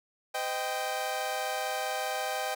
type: chord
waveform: sawtooth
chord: C minor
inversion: none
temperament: equal with one note detuned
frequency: 511 / 622.3 / 784 Hz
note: C5 / Eb5 / G5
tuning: -41 / 0 / 0 cents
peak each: -34 / -32 / -29 dBFS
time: 0.34-2.55 s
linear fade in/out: 10 ms
effects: none